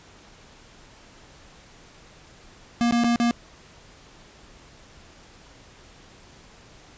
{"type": "tone with dropouts", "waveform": "square", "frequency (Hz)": 236.6, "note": "A#3", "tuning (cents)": 26, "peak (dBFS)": -19, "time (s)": [2.81, 3.31], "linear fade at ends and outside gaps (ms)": 0, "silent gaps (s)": [[2.91, 2.924], [3.037, 3.044], [3.159, 3.2]], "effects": ["pink hiss -50 dBFS RMS until 6.97 s", "resampled to 16000 Hz"]}